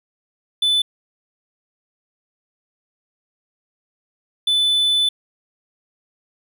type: tone pair in turn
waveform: triangle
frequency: 3500 / 3500 Hz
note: A7 / A7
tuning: -10 / -10 cents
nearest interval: unison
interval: 0 cents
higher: neither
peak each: -13 dBFS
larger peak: neither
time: 0.62-0.82 / 4.47-5.09 s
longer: second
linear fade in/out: 5 ms
effects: none